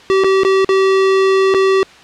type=tone with dropouts; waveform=square; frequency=384.6 Hz; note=G4; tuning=33 cents flat; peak=-10 dBFS; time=0.1-1.83 s; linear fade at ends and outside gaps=0 ms; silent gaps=0.237-0.244 / 0.434-0.449 / 0.646-0.691 / 1.54-1.546 s; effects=white hiss -40 dBFS RMS until 2.03 s + low-pass 4000 Hz 12 dB/octave